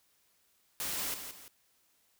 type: noise with echo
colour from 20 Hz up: white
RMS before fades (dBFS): -36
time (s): 0.8-1.14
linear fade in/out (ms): 0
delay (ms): 170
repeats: 2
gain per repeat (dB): -8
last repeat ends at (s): 1.48
effects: white hiss -71 dBFS RMS until 2.19 s